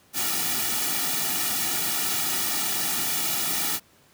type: noise with comb filter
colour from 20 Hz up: white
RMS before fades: -26 dBFS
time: 0.13-3.8 s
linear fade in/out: 50 ms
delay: 1.9 ms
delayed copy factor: -1
effects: pink hiss -58 dBFS RMS until 4.13 s + high-pass 80 Hz 12 dB/octave